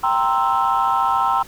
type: chord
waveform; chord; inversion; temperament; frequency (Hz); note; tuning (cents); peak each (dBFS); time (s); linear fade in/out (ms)
sine; C dominant seventh; second; equal; 784 / 932.3 / 1046.5 / 1318.5; G5 / Bb5 / C6 / E6; 0 / 0 / 0 / 0; -20; 0.03-1.43; 10
effects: tanh soft clip ceiling -9 dBFS + pink hiss -43 dBFS RMS until 1.47 s